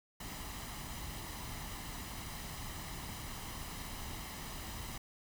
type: noise with comb filter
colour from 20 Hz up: pink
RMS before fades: -44 dBFS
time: 0.2-4.98 s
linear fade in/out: 5 ms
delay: 1 ms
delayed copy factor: +0.5
effects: none